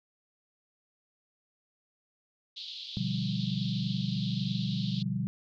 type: band-pass noise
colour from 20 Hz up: white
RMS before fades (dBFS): -42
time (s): 2.56-5.03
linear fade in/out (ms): 10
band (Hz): 3200 to 4300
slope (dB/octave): 48
type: chord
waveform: sine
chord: G dominant seventh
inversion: first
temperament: equal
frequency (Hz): 123.47 / 146.83 / 174.61 / 196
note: B2 / D3 / F3 / G3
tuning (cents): 0 / 0 / 0 / 0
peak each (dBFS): -34 / -36 / -35 / -33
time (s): 2.97-5.27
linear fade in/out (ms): 0
effects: none